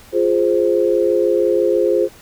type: chord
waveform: sine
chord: F minor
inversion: none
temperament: equal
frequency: 349.2 / 415.3 / 523.3 Hz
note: F4 / Ab4 / C5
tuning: 0 / 0 / 0 cents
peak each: -17 dBFS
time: 0.12-2.09 s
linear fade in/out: 50 ms
effects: pink hiss -44 dBFS RMS until 2.21 s